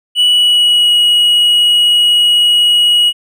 triangle tone with pitch glide, 2948 to 2906 Hz, F#7 to F#7, -7 to -32 cents, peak -5 dBFS, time 0.15-3.13 s, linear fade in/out 50 ms, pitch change -25 cents, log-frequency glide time 0.25-0.93 s, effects none

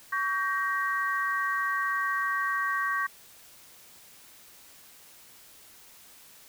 sine chord, G diminished, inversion second, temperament just, 1128.9 / 1568 / 1881.6 Hz, Db6 / G6 / Bb6, +31 / 0 / +16 cents, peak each -29 / -31 / -31 dBFS, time 0.12-3.07 s, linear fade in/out 10 ms, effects white hiss -53 dBFS RMS until 6.48 s

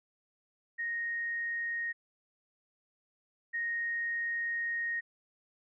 sine tone pair in turn, 1864.7 / 1864.7 Hz, A#6 / A#6, 0 / 0 cents, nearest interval unison, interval 0 cents, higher neither, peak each -32 / -31 dBFS, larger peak second, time 0.78-1.93 / 3.53-5.01 s, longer second, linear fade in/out 20 ms, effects none

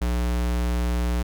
square tone, 60 Hz, B1, 49 cents flat, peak -22 dBFS, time 0.01-1.23 s, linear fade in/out 10 ms, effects none

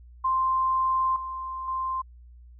sine tone with level steps, 1046.5 Hz, C6, in tune, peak -21 / -31 / -26 dBFS, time 0.24-2.02 s, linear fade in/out 10 ms, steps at 1.16 / 1.68 s, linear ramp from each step 2 ms, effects added 60 Hz sine -46 dBFS peak until 2.59 s

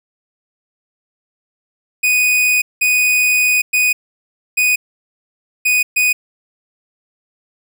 45% pulse tone bursts at uneven times, 2484 Hz, D#7, 3 cents flat, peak -11 dBFS, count 6, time 2.03-2.62 / 2.81-3.62 / 3.73-3.93 / 4.57-4.76 / 5.65-5.83 / 5.96-6.13 s, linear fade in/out 10 ms, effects none

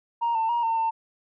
sine tone with pitch steps, 936 / 896 / 946 / 907 / 899 Hz, A#5 / A5 / A#5 / A#5 / A5, +7 / +31 / +25 / -48 / +37 cents, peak -20 dBFS, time 0.21-0.91 s, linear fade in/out 20 ms, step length 140 ms, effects tanh soft clip ceiling -19 dBFS

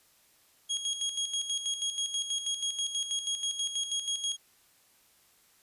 25% pulse tone with tremolo, 3289 Hz, G#7, 18 cents flat, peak -25 dBFS, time 0.69-4.37 s, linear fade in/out 20 ms, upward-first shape square, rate 6.2 Hz, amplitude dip 60%, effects white hiss -64 dBFS RMS until 5.62 s + resampled to 32000 Hz

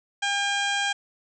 harmonic tone, 804 Hz, G5, 44 cents sharp, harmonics 1 / 2 / 3 / 4 / 5 / 6 / 7 / 8 / 9 / 10, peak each -29 / -27 / -32 / -29 / -41 / -43 / -40 / -41 / -40 / -41 dBFS, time 0.22-0.93 s, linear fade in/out 10 ms, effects none

